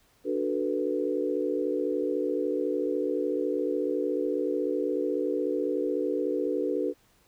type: chord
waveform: sine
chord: B minor seventh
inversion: first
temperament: equal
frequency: 293.7 / 370 / 440 / 493.9 Hz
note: D4 / F#4 / A4 / B4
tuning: 0 / 0 / 0 / 0 cents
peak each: -31 dBFS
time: 0.24-6.94 s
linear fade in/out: 50 ms
effects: pink hiss -64 dBFS RMS until 7.27 s